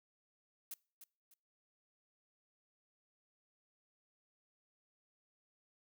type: noise with echo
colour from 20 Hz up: blue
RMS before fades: -45 dBFS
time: 0.71-0.74 s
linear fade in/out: 2 ms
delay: 300 ms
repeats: 2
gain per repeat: -10 dB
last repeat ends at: 1.34 s
effects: noise-tail reverb RT60 0.4 s tail -25 dB re dry